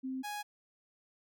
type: tone pair in turn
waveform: sine / sawtooth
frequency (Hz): 261.6 / 830.5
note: C4 / G#5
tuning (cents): 0 / 0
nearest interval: octave + minor sixth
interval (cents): 2000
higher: second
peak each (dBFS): -35 / -34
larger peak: second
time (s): 0.03-0.23 / 0.23-0.43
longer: neither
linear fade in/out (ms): 20
effects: none